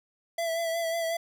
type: tone with vibrato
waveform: square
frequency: 665 Hz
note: E5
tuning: 15 cents sharp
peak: -28 dBFS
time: 0.38-1.17 s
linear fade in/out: 5 ms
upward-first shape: sine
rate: 5.5 Hz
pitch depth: 30 cents each way
effects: none